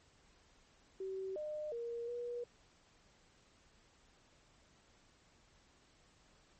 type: tone with pitch steps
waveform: sine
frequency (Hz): 382.2 / 606 / 469.5 / 481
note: G4 / D#5 / A#4 / B4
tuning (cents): -44 / -46 / +12 / -46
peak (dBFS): -39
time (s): 1-2.44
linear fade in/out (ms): 5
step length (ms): 360
effects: pink hiss -68 dBFS RMS until 6.59 s + MP3 32 kbps